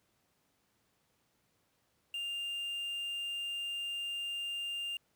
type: tone with quantisation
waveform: triangle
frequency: 2800 Hz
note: F7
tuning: 4 cents sharp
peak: -34 dBFS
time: 2.14-4.97 s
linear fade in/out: 2 ms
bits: 9
effects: pink hiss -75 dBFS RMS until 5.15 s + high-pass 80 Hz 12 dB/octave